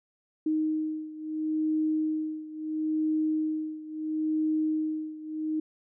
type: beating tone pair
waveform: sine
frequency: 311.2 / 311.94 Hz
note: D#4 / D#4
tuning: 0 / +5 cents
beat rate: 0.74 Hz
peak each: -28 / -31 dBFS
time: 0.46-5.6 s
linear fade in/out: 5 ms
effects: none